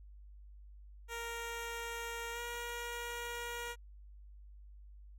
10% pulse tone with pitch glide, 466.2 to 475.4 Hz, A#4 to A#4, 0 to +34 cents, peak -31 dBFS, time 1.08-3.76 s, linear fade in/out 50 ms, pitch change +34 cents, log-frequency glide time 2.32-2.4 s, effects added 50 Hz sine -51 dBFS peak until 5.18 s + MP3 64 kbps

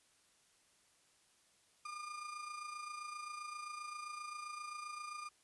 35% pulse tone with amplitude modulation, 1208 Hz, D6, 48 cents sharp, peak -40 dBFS, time 1.85-5.29 s, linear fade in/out 5 ms, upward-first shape sine, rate 27.6 Hz, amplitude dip 55%, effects white hiss -71 dBFS RMS until 5.43 s + resampled to 24000 Hz

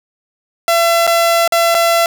sawtooth tone with dropouts, 675 Hz, E5, 41 cents sharp, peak -6 dBFS, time 0.68-2.06 s, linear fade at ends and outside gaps 1 ms, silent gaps 1.068-1.075 / 1.477-1.522 / 1.745-1.749 s, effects none

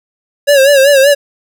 square tone with vibrato, 554.4 Hz, C#5, in tune, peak -5 dBFS, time 0.47-1.15 s, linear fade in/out 20 ms, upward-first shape sine, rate 5.2 Hz, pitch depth 83 cents each way, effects none

